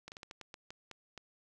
slowing click train, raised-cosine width 0.2 ms, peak -29 dBFS, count 10, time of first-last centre 0.08-1.177 s, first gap 39 ms, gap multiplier 1.27, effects none

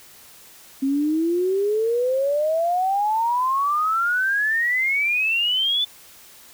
sine exponential sweep, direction up, 266 to 3520 Hz, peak -18 dBFS, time 0.82-5.85 s, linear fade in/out 10 ms, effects white hiss -47 dBFS RMS until 6.53 s

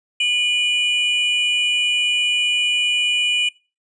triangle tone pair together, 2443 / 2952 Hz, D#7 / F#7, -32 / -5 cents, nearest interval minor third, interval 327 cents, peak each -17 dBFS, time 0.2-3.49 s, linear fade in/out 5 ms, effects noise-tail reverb RT60 0.3 s tail -22 dB re dry + resampled to 22050 Hz

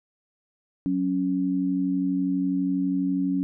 sine tone pair together, 185.01 / 277.2 Hz, F#3 / C#4, 0 / 0 cents, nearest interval perfect fifth, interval 700 cents, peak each -27 / -23 dBFS, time 0.86-3.43 s, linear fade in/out 0 ms, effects none

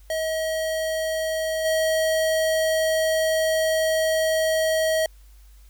square tone with level steps, 637 Hz, D#5, 41 cents sharp, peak -24 / -20 dBFS, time 0.1-5.06 s, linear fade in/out 2 ms, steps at 1.64 s, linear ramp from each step 20 ms, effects added 50 Hz sine -46 dBFS peak until 5.69 s + white hiss -60 dBFS RMS until 5.69 s

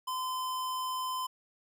square tone, 1025 Hz, C6, 36 cents flat, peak -33 dBFS, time 0.07-1.27 s, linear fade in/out 10 ms, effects none

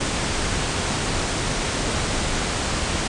pink low-pass noise, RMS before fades -24 dBFS, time 0-3.08 s, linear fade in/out 10 ms, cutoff 9300 Hz, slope 96 dB/octave, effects none

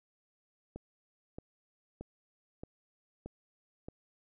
click train, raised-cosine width 2 ms, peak -29 dBFS, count 6, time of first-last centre 0.76-3.885 s, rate 1.6 Hz, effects none

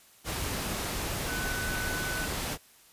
sine tone in noise, 1500 Hz, F#6, 23 cents sharp, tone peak -34 dBFS, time 1.26-2.29 s, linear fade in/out 50 ms, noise pink, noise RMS -33 dBFS, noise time 0.24-2.58 s, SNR -4 dB, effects white hiss -58 dBFS RMS until 2.92 s + resampled to 32000 Hz

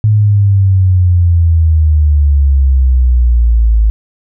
sine exponential sweep, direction down, 108 to 53.5 Hz, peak -5 dBFS, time 0.04-3.9 s, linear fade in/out 0 ms, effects none

